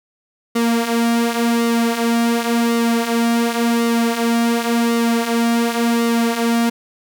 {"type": "tone with flanger", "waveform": "sawtooth", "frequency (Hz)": 233.1, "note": "A#3", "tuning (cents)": 0, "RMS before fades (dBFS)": -17, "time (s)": [0.55, 6.7], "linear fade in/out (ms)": 10, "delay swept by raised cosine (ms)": [1.2, 6.3], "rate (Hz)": 0.91, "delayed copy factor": -0.6, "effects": []}